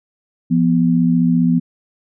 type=tone pair together; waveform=sine; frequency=171.83 / 246.9 Hz; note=F3 / B3; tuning=-28 / 0 cents; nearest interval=tritone; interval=628 cents; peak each=-14 / -14 dBFS; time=0.5-1.6 s; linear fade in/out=20 ms; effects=none